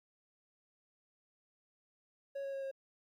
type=tone with pitch steps; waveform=triangle; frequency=554 / 549.2 / 544.5 / 539.8 Hz; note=C#5 / C#5 / C#5 / C#5; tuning=-1 / -16 / -31 / -46 cents; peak=-36 dBFS; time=2.35-2.714 s; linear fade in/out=10 ms; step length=91 ms; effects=13-bit